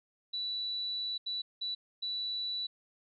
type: tone bursts at uneven times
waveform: sine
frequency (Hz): 3951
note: B7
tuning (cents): 0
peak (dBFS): -33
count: 4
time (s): 0.33-1.18 / 1.26-1.42 / 1.61-1.75 / 2.02-2.67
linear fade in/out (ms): 10
effects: none